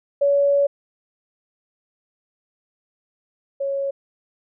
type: tone pair in turn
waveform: sine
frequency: 565 / 552.7 Hz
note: C#5 / C#5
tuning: +33 / -5 cents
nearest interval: unison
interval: 38 cents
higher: first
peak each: -14 / -21 dBFS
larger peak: first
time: 0.21-0.67 / 3.6-3.91 s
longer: first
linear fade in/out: 10 ms
effects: none